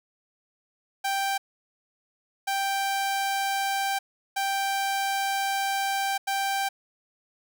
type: tone bursts at uneven times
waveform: sawtooth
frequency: 785 Hz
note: G5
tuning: 2 cents sharp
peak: -21 dBFS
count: 4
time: 1.04-1.38 / 2.47-3.99 / 4.36-6.18 / 6.27-6.69 s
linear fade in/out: 10 ms
effects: none